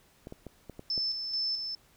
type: clicks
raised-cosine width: 2 ms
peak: -28 dBFS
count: 6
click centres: 0.271 / 0.324 / 0.467 / 0.697 / 0.794 / 0.978 s
type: tone with tremolo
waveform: sine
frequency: 5274 Hz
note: E8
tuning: in tune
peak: -28 dBFS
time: 0.9-1.75 s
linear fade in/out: 2 ms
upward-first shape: square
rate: 2.3 Hz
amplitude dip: 45%
effects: pink hiss -63 dBFS RMS until 1.96 s